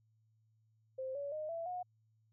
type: tone with pitch steps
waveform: sine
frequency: 523.3 / 567.4 / 615.2 / 667 / 723.2 Hz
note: C5 / C#5 / D#5 / E5 / F#5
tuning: 0 / +40 / -20 / +20 / -40 cents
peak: -38 dBFS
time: 0.98-1.83 s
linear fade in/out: 10 ms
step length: 170 ms
effects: added 110 Hz sine -70 dBFS peak until 2.32 s